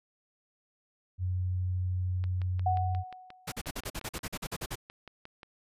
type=tone; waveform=sine; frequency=91.3 Hz; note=F#2; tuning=23 cents flat; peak=-28 dBFS; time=1.18-3.04 s; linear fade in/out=50 ms
type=click train; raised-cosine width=0.3 ms; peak=-30 dBFS; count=19; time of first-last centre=2.24-5.431 s; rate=5.64 Hz
type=tone with exponential decay; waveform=sine; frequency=740 Hz; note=F#5; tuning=in tune; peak=-24 dBFS; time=2.66-3.58 s; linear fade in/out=5 ms; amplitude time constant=200 ms
type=noise bursts; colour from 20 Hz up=pink; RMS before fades=-36 dBFS; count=14; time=3.47-4.756 s; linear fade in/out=10 ms; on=51 ms; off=44 ms
effects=resampled to 32000 Hz